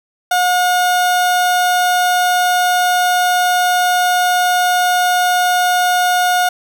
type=tone; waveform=30% pulse; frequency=721 Hz; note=F#5; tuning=45 cents flat; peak=-9 dBFS; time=0.31-6.49 s; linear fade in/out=5 ms; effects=none